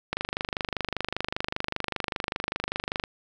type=click train; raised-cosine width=0.3 ms; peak=-11 dBFS; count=74; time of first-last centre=0.13-3.038 s; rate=25.1 Hz; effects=none